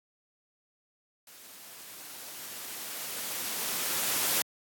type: noise with level ramp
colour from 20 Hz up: white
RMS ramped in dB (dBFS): -51 to -27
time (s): 1.27-4.42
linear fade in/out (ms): 2
effects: high-pass 150 Hz 12 dB/octave + AAC 64 kbps